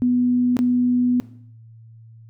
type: tone with dropouts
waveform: sine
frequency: 246.9 Hz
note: B3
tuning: in tune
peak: -15 dBFS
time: 0.02-1.2 s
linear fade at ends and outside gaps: 0 ms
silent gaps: 0.568-0.59 s
effects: noise-tail reverb RT60 0.6 s tail -17 dB re dry + added 113 Hz sine -42 dBFS peak until 2.29 s